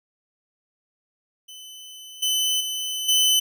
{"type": "tone with level steps", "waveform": "sawtooth", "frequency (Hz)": 3027, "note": "F#7", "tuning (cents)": 39, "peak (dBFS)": [-36, -17, -23, -13], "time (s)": [1.48, 3.4], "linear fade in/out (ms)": 10, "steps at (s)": [2.22, 2.6, 3.08], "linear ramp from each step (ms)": 10, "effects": []}